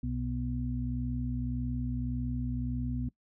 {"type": "harmonic tone", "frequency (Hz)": 61.74, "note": "B1", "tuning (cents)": 0, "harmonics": [1, 2, 4], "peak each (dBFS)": [-35, -35, -35], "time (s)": [0.03, 3.09], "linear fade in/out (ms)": 5, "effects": ["noise-tail reverb RT60 0.1 s tail -21 dB re dry"]}